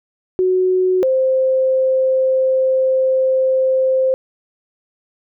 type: tone pair in turn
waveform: sine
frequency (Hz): 370 / 523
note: F#4 / C5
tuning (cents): 0 / -1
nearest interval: tritone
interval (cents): 599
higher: second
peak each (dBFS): -12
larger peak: neither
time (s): 0.39-1.03 / 1.03-4.14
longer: second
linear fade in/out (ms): 0
effects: none